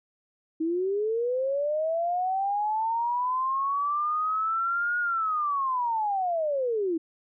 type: linear two-way sweep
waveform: sine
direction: up then down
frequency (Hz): 313.7 to 1446 to 313.7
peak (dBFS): -24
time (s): 0.6-6.98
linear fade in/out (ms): 10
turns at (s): 4.99
effects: none